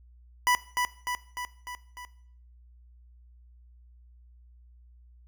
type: tone with echo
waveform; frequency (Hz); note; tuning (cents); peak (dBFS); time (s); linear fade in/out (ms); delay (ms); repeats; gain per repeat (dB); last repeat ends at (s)
25% pulse; 987; B5; -1; -17; 0.47-0.55; 0; 300; 5; -4; 2.05
effects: noise-tail reverb RT60 0.6 s tail -17 dB re dry + added 60 Hz sine -52 dBFS peak until 5.27 s